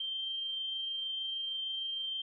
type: tone with amplitude modulation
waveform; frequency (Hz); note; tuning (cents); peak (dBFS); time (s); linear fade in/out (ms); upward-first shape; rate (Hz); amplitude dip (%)
sine; 3151; G7; +8; -33; 0-2.22; 5; sine; 26.5; 25
effects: none